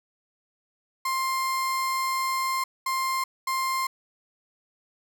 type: tone bursts at uneven times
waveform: 35% pulse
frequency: 1054 Hz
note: C6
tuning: 12 cents sharp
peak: -23 dBFS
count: 3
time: 1.05-2.64 / 2.86-3.24 / 3.47-3.87 s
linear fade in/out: 5 ms
effects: none